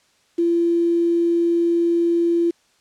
sine tone with quantisation, 340 Hz, F4, 46 cents flat, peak -15 dBFS, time 0.38-2.51 s, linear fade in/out 10 ms, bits 7, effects white hiss -60 dBFS RMS until 2.8 s + low-pass 7000 Hz 12 dB/octave

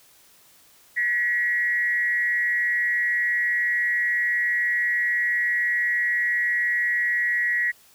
sine tone with frequency modulation, 1921 Hz, B6, 48 cents flat, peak -20 dBFS, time 0.96-7.72 s, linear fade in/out 20 ms, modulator 208 Hz, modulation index 0.48, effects white hiss -55 dBFS RMS until 7.94 s

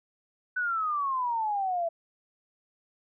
sine exponential sweep, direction down, 1511 to 659.3 Hz, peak -26 dBFS, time 0.56-1.89 s, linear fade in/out 10 ms, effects none

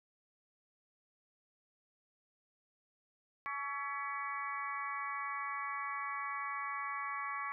harmonic tone with a mistuned harmonic, 281.9 Hz, C#4, 29 cents sharp, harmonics 3 / 4 / 5 / 6 / 7 / 8, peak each -49 / -39 / -49 / -47 / -45 / -46 dBFS, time 3.46-7.52 s, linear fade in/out 0 ms, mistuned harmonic 5, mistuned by -87 cents, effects none

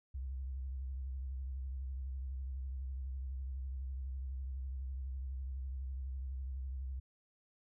sine tone with vibrato, 65.7 Hz, C2, 8 cents sharp, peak -38 dBFS, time 0.14-7 s, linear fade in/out 10 ms, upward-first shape triangle, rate 12 Hz, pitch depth 90 cents each way, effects none

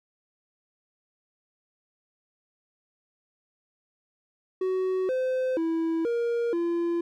triangle tone with pitch steps, 373.9 / 515 / 327.6 / 470.5 / 341.3 Hz, F#4 / C5 / E4 / A#4 / F4, +18 / -28 / -11 / +16 / -40 cents, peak -22 dBFS, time 4.61-7.01 s, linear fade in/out 5 ms, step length 480 ms, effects none

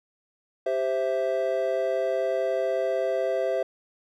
triangle chord, C major, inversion second, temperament equal, 392 / 523.3 / 659.3 Hz, G4 / C5 / E5, 0 / 0 / 0 cents, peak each -28 / -25 / -25 dBFS, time 0.66-3.63 s, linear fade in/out 5 ms, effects none

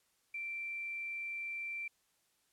sine tone with quantisation, 2349 Hz, D7, in tune, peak -38 dBFS, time 0.34-1.88 s, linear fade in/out 5 ms, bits 11, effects white hiss -75 dBFS RMS until 2.52 s + low-pass 12000 Hz 12 dB/octave

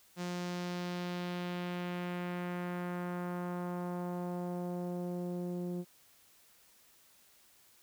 sawtooth tone with low-pass filter sweep, 177.2 Hz, F3, 25 cents sharp, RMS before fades -38 dBFS, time 0.16-5.85 s, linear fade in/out 50 ms, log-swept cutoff 6900 to 380 Hz, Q 1.3, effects white hiss -64 dBFS RMS until 7.82 s

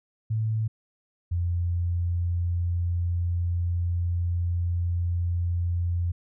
sine tone pair in turn, 110 / 86.9 Hz, A2 / F2, 0 / -8 cents, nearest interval major third, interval 408 cents, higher first, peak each -23 dBFS, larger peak neither, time 0.3-0.68 / 1.31-6.12 s, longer second, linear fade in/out 10 ms, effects none

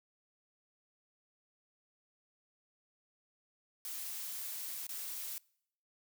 blue noise with dropouts, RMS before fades -42 dBFS, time 3.85-5.38 s, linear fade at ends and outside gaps 1 ms, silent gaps 4.868-4.891 s, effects noise-tail reverb RT60 0.7 s tail -25 dB re dry

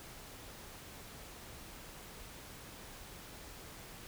silence, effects pink hiss -51 dBFS RMS until 4.07 s

